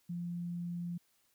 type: tone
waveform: sine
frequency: 173.4 Hz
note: F3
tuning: 12 cents flat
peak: -36 dBFS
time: 0.09-0.98 s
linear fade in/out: 10 ms
effects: white hiss -73 dBFS RMS until 1.34 s